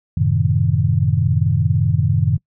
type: chord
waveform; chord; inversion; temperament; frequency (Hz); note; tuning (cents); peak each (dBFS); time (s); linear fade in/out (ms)
sine; F# diminished seventh; none; equal; 92.5 / 110 / 130.81 / 155.56; F#2 / A2 / C3 / Eb3; 0 / 0 / 0 / 0; -19; 0.17-2.38; 5
effects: noise-tail reverb RT60 0.1 s tail -25 dB re dry